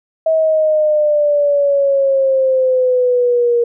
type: exponential sweep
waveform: sine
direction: down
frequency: 645 to 471.4 Hz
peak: -10 dBFS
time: 0.26-3.64 s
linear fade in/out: 5 ms
effects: none